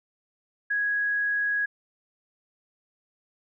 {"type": "tone", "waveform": "sine", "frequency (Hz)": 1661.2, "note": "G#6", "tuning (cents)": 0, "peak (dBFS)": -23, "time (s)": [0.7, 1.66], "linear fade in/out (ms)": 10, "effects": []}